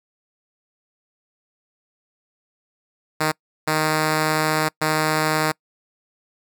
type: tone bursts at uneven times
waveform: 5% pulse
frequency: 155.56 Hz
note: D#3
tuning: in tune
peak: -7 dBFS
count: 3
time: 3.2-3.32 / 3.67-4.69 / 4.81-5.52 s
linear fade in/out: 10 ms
effects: noise-tail reverb RT60 0.1 s tail -26 dB re dry